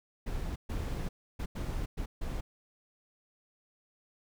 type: noise bursts at uneven times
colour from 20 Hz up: brown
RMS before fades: -35 dBFS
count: 6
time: 0.26-0.56 / 0.69-1.09 / 1.39-1.46 / 1.55-1.86 / 1.97-2.06 / 2.21-2.41 s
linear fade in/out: 10 ms
effects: none